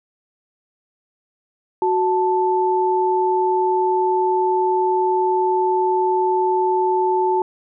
sine tone pair together, 370 / 880 Hz, F#4 / A5, 0 / 0 cents, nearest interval octave + minor third, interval 1500 cents, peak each -18 dBFS, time 1.82-7.42 s, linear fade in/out 2 ms, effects none

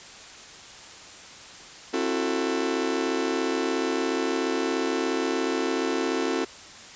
40% pulse chord, F# half-diminished seventh, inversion second, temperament just, 266.4 / 333 / 370 / 444 Hz, C4 / E4 / F#4 / A4, +31 / +18 / 0 / +16 cents, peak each -29 dBFS, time 1.93-6.45 s, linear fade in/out 10 ms, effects white hiss -44 dBFS RMS until 6.95 s + resampled to 16000 Hz

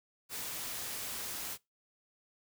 white noise, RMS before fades -40 dBFS, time 0.29-1.58 s, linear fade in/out 50 ms, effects noise-tail reverb RT60 0.2 s tail -22 dB re dry

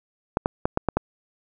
clicks, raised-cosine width 1 ms, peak -6 dBFS, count 6, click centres 0.371 / 0.459 / 0.655 / 0.774 / 0.887 / 0.97 s, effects none

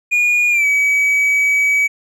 triangle tone with pitch glide, 2440 to 2277 Hz, D#7 to C#7, -34 to +46 cents, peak -10 dBFS, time 0.11-1.88 s, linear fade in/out 20 ms, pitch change -120 cents, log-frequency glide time 0.5-0.66 s, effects none

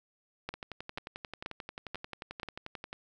two click trains, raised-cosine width 0.3 ms, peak -24 / -20 dBFS, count 28 / 5, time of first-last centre 0.54-2.929 / 0.49-2.432 s, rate 11.3 / 2.06 Hz, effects none

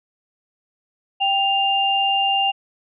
sine tone pair together, 785.4 / 2799 Hz, G5 / F7, +3 / +3 cents, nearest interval octave + minor seventh, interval 2200 cents, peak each -19 dBFS, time 1.2-2.52 s, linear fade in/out 20 ms, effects none

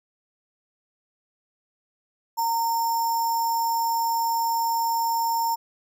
sine tone with sample-and-hold, 920 Hz, A#5, 23 cents flat, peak -21 dBFS, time 2.37-5.56 s, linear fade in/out 20 ms, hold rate 6300 Hz, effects none

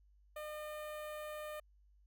sawtooth tone with notch filter, 606 Hz, D#5, 46 cents flat, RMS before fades -45 dBFS, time 0.36-1.6 s, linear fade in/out 5 ms, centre 5400 Hz, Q 0.74, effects added 50 Hz sine -64 dBFS peak until 2.06 s

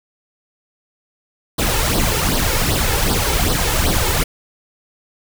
pink noise with flanger, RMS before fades -17 dBFS, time 1.58-4.24 s, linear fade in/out 10 ms, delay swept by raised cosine 0.21 to 2.31 ms, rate 2.6 Hz, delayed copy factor +0.7, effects none

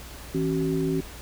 sine tone cluster, 162 / 272.5 / 378 Hz, E3 / C#4 / F#4, -30 / -29 / +37 cents, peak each -27 dBFS, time 0.34-1.01 s, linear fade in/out 10 ms, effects added 60 Hz sine -42 dBFS peak until 1.21 s + pink hiss -43 dBFS RMS until 1.21 s

